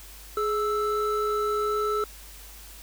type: tone pair together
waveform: triangle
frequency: 419.8 / 1318.5 Hz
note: G#4 / E6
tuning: +19 / 0 cents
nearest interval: octave + minor sixth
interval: 1981 cents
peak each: -24 / -25 dBFS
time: 0.37-2.04 s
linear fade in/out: 2 ms
effects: added 50 Hz sine -46 dBFS peak until 2.82 s + white hiss -47 dBFS RMS until 2.82 s